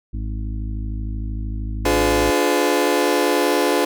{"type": "harmonic tone", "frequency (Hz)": 53.1, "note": "G#1", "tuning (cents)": 39, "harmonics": [1, 2, 4, 5, 6], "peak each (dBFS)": [-24, -30, -36, -38, -40], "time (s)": [0.13, 2.31], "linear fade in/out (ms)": 10}
{"type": "chord", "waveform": "30% pulse", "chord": "D diminished seventh", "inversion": "none", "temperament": "just", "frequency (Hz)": [293.7, 352.4, 422.9, 507.5], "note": ["D4", "F4", "Ab4", "Cb5"], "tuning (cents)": [0, 16, 31, 47], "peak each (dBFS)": -19, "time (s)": [1.85, 3.85], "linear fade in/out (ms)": 5}
{"effects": []}